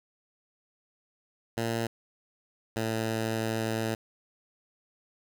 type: tone pair in turn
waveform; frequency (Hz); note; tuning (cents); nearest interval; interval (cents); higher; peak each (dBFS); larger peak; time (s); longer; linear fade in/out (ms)
10% pulse; 114.9 / 111.95; A#2 / A2; -25 / +30; unison; 45; first; -20; neither; 1.57-1.87 / 2.76-3.95; second; 5
effects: none